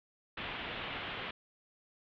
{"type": "low-pass noise", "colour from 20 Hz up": "white", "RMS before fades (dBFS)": -41, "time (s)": [0.37, 1.31], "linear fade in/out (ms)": 5, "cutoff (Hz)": 3400, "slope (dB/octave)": 48, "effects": []}